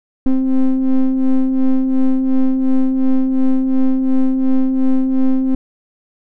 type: ring-modulated tone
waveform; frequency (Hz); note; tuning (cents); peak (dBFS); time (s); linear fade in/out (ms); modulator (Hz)
triangle; 130.6; C3; -3; -5; 0.26-5.55; 5; 132
effects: none